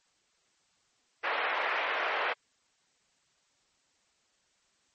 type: band-pass noise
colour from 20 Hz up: white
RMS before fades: -31 dBFS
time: 1.23-2.34 s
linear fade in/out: 20 ms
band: 460 to 2300 Hz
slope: 24 dB/octave
effects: white hiss -71 dBFS RMS until 4.94 s + MP3 32 kbps